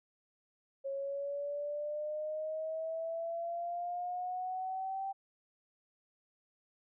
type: exponential sweep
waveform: sine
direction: up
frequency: 545 to 782 Hz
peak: -35 dBFS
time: 0.84-5.13 s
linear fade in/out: 20 ms
effects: none